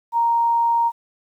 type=tone; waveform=sine; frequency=932.3 Hz; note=A#5; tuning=in tune; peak=-15 dBFS; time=0.12-0.92 s; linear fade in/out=50 ms; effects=9-bit